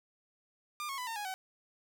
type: tone with pitch steps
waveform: sawtooth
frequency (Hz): 1200 / 1094.1 / 997.5 / 909.4 / 829.1 / 756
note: D6 / C#6 / B5 / A#5 / G#5 / F#5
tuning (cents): +37 / -23 / +17 / -43 / -3 / +37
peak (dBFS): -33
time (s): 0.8-1.34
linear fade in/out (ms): 0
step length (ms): 90
effects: none